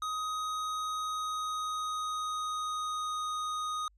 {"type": "tone with pitch glide", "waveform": "square", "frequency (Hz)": [1255, 1243.5], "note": ["D#6", "D#6"], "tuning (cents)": [15, -1], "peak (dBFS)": -33, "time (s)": [0.02, 3.88], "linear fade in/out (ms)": 2, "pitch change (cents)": -16, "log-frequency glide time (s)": [1.04, 3.22], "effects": ["added 50 Hz sine -62 dBFS peak until 3.97 s", "low-pass 8000 Hz 12 dB/octave"]}